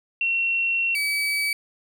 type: tone pair in turn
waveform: sine / 35% pulse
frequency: 2725 / 2287 Hz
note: F7 / D7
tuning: -43 / -47 cents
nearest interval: minor third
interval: 304 cents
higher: first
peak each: -20 dBFS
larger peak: neither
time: 0.21-0.95 / 0.95-1.53 s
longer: first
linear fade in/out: 2 ms
effects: none